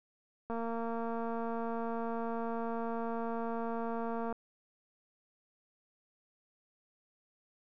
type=click train; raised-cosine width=1 ms; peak=-25 dBFS; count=881; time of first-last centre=0.5-4.326 s; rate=230 Hz; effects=none